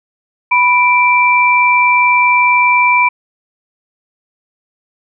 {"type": "tone pair together", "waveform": "sine", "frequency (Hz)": [987.8, 2345], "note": ["B5", "D7"], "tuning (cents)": [0, -3], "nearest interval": "octave + minor third", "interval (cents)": 1497, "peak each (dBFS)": -10, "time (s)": [0.51, 3.09], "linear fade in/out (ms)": 10, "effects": []}